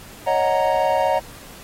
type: chord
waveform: triangle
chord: D# minor seventh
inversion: third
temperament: equal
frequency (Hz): 554.4 / 622.3 / 740 / 932.3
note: C#5 / D#5 / F#5 / A#5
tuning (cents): 0 / 0 / 0 / 0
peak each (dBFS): -20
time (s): 0.26-1.2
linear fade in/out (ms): 20
effects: pink hiss -42 dBFS RMS until 1.63 s + AAC 48 kbps